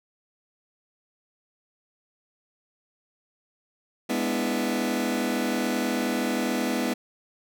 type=chord; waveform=sawtooth; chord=E dominant seventh; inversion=first; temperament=just; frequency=206 / 247.2 / 296.7 / 329.6 Hz; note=G#3 / B3 / D4 / E4; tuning=-14 / +2 / +18 / 0 cents; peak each=-27 / -23 / -29 / -27 dBFS; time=4.09-6.94 s; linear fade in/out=10 ms; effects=none